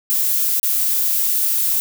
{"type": "noise with dropouts", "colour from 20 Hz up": "violet", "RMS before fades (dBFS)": -18, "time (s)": [0.1, 1.8], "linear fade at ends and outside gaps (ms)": 0, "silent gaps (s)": [0.597, 0.631], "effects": []}